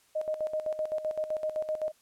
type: tone with tremolo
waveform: sine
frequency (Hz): 620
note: D#5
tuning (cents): -6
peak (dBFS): -27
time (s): 0.15-1.92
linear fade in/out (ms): 10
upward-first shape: square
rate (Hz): 7.8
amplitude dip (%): 70
effects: white hiss -65 dBFS RMS until 2.01 s + low-pass 12000 Hz 12 dB/octave